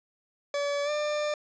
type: tone with pitch glide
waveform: 40% pulse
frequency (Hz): 572 to 597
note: D5 to D5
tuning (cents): -46 to +28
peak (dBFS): -26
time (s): 0.54-1.34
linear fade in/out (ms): 2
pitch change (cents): +74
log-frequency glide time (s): 0.84-0.9
effects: resampled to 16000 Hz + 9-bit